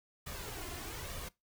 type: noise with flanger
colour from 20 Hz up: pink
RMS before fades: -43 dBFS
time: 0.26-1.29 s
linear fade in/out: 10 ms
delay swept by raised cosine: 1.7 to 2.9 ms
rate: 1.1 Hz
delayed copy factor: +0.55
effects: noise-tail reverb RT60 0.2 s tail -21 dB re dry